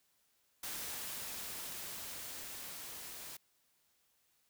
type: noise with level ramp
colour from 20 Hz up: white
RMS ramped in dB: -42 to -48 dBFS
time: 0.63-3.37 s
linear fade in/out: 5 ms
effects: white hiss -75 dBFS RMS until 4.49 s